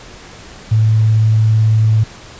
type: tone with vibrato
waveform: sine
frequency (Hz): 109.6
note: A2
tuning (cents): -6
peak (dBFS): -8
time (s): 0.71-2.04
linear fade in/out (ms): 10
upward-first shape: sine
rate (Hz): 18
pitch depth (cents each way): 10
effects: pink hiss -36 dBFS RMS until 2.39 s + resampled to 16000 Hz